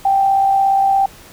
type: tone with amplitude modulation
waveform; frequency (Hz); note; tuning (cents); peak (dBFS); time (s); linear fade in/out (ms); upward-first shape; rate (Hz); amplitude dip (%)
sine; 783; G5; -2; -9; 0.05-1.06; 5; sine; 57.1; 35
effects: pink hiss -41 dBFS RMS until 1.32 s